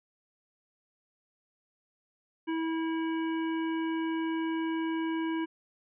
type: harmonic tone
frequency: 324.8 Hz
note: E4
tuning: 26 cents flat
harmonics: 1 / 3 / 5 / 7 / 9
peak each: -29 / -39 / -43 / -46 / -48 dBFS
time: 2.47-5.46 s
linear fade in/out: 20 ms
effects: none